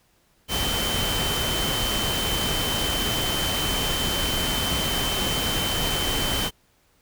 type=tone in noise; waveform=sine; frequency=3077 Hz; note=G7; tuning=33 cents flat; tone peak=-27 dBFS; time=0.48-6.51 s; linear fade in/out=50 ms; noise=pink; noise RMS=-26 dBFS; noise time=0.48-6.51 s; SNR=-4 dB; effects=pink hiss -63 dBFS RMS until 7.01 s